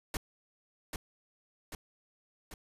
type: noise with echo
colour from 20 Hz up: pink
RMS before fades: -34 dBFS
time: 0.14-0.17 s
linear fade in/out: 2 ms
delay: 790 ms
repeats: 3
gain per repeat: -4 dB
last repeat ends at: 2.54 s
effects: resampled to 32000 Hz